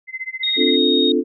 sine tone with tremolo, 2058 Hz, C7, 29 cents flat, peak -22 dBFS, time 0.07-0.77 s, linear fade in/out 50 ms, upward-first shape sine, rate 15 Hz, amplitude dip 95%
sine tone, 3729 Hz, A#7, in tune, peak -17 dBFS, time 0.43-1.12 s, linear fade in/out 5 ms
sine chord, D minor seventh, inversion third, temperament equal with one note detuned, 257.6 / 293.7 / 349.2 / 440 Hz, C4 / D4 / F4 / A4, -27 / 0 / 0 / 0 cents, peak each -20 dBFS, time 0.56-1.24 s, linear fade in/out 50 ms
effects none

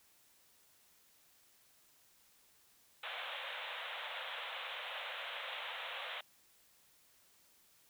white band-pass noise, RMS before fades -44 dBFS, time 3.03-6.21 s, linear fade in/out 5 ms, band 490 to 3700 Hz, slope 96 dB/octave, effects white hiss -68 dBFS RMS until 7.89 s

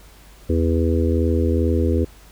harmonic tone, 82.41 Hz, E2, in tune, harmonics 1 / 3 / 4 / 5 / 6, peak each -18 / -23 / -24 / -25 / -26 dBFS, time 0.49-2.05 s, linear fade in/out 10 ms, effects added 50 Hz sine -46 dBFS peak until 2.31 s + pink hiss -49 dBFS RMS until 2.31 s

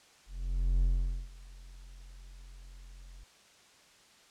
triangle tone with ADSR envelope, 44 Hz, F1, 14 cents sharp, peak -21 dBFS, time 0.26-3.24 s, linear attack 560 ms, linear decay 460 ms, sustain -24 dB, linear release 5 ms, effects white hiss -60 dBFS RMS until 4.3 s + low-pass 7000 Hz 12 dB/octave

